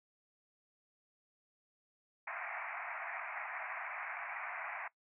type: band-pass noise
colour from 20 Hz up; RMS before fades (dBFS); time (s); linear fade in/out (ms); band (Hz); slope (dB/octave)
white; -43; 2.27-4.88; 5; 640 to 2400; 96
effects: noise-tail reverb RT60 0.1 s tail -19 dB re dry